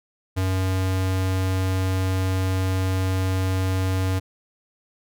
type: tone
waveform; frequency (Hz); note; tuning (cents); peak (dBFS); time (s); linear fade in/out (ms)
square; 94; F#2; +28; -21; 0.36-4.2; 20
effects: none